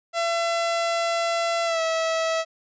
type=tone with pitch glide; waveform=sawtooth; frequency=675 to 650.5 Hz; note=E5 to E5; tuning=+41 to -23 cents; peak=-18 dBFS; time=0.13-2.45 s; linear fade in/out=50 ms; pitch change=-64 cents; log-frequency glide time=1.65-1.81 s; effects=resampled to 16000 Hz